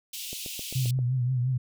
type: high-pass noise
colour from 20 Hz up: pink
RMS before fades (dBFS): -37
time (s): 0.13-0.91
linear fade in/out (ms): 5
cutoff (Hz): 2600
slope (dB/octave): 48
type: click train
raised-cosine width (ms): 2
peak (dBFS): -27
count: 6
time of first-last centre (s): 0.33-0.99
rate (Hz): 7.58
type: tone with vibrato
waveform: sine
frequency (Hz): 126.2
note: B2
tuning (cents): +38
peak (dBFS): -23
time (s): 0.75-1.58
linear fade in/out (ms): 10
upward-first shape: triangle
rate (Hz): 5.7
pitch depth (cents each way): 87
effects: none